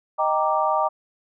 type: chord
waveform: sine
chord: Eb major seventh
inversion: none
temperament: equal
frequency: 622.3 / 784 / 932.3 / 1174.7 Hz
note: Eb5 / G5 / Bb5 / D6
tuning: 0 / 0 / 0 / 0 cents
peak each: -24 dBFS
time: 0.18-0.89 s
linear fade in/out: 20 ms
effects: none